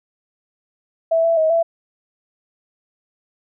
sine tone with pitch steps, 657 / 665 / 634 / 667 Hz, E5 / E5 / D#5 / E5, -6 / +15 / +32 / +20 cents, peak -13 dBFS, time 1.11-1.63 s, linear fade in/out 10 ms, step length 130 ms, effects none

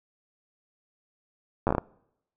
slowing click train, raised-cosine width 1 ms, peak -10 dBFS, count 7, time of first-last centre 1.67-1.782 s, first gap 9 ms, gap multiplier 1.29, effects noise-tail reverb RT60 0.8 s tail -25 dB re dry

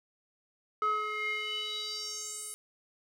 square tone with band-pass filter sweep, 425.6 Hz, G#4, 42 cents sharp, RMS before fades -35 dBFS, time 0.82-2.54 s, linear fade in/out 0 ms, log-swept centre 1200 to 9900 Hz, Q 4.8, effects none

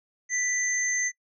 sine tone pair together, 1975.5 / 6272 Hz, B6 / G8, 0 / 0 cents, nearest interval octave + minor sixth, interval 2000 cents, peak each -27 dBFS, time 0.29-1.12 s, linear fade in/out 50 ms, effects noise-tail reverb RT60 0.1 s tail -23 dB re dry

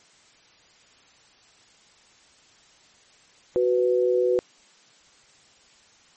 sine tone pair together, 370.6 / 496 Hz, F#4 / B4, +3 / +7 cents, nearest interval perfect fourth, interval 504 cents, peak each -21 dBFS, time 3.56-4.39 s, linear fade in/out 0 ms, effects white hiss -56 dBFS RMS until 6.16 s + MP3 32 kbps

